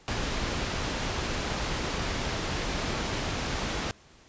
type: low-pass noise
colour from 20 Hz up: pink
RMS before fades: -31 dBFS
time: 0.08-3.91 s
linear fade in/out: 0 ms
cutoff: 6300 Hz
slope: 12 dB/octave
effects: pink hiss -56 dBFS RMS until 4.28 s + resampled to 16000 Hz